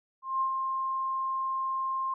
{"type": "tone with ADSR envelope", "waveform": "sine", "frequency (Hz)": 1059, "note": "C6", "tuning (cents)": 21, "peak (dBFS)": -24, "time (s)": [0.22, 2.14], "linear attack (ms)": 190, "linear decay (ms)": 91, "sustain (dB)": -4, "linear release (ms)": 4, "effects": []}